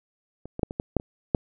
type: clicks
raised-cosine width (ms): 2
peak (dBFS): -25 / -18 / -8 / -20 / -13 / -6 / -24 / -6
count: 8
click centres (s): 0.456 / 0.594 / 0.632 / 0.709 / 0.799 / 0.967 / 0.999 / 1.348
effects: none